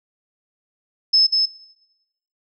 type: tone with echo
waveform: sine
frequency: 5220 Hz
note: E8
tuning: 18 cents flat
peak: -11 dBFS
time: 1.13-1.27 s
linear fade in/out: 10 ms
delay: 190 ms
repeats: 1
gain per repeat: -3 dB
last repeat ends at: 1.46 s
effects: noise-tail reverb RT60 0.9 s tail -18 dB re dry